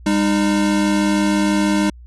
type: tone pair together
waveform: square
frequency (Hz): 200.8 / 307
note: G3 / D#4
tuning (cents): +42 / -23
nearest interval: perfect fifth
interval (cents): 735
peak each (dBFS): -18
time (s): 0.06-1.9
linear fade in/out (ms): 5
effects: added 60 Hz sine -37 dBFS peak until 2.06 s + resampled to 24000 Hz